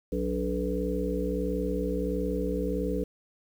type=harmonic tone with a mistuned harmonic; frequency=61.5 Hz; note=B1; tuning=7 cents flat; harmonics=1 / 3 / 5 / 7 / 8; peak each=-33 / -33 / -33 / -33 / -33 dBFS; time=0.12-3.04 s; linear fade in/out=5 ms; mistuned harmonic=5; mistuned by=-110 cents; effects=9-bit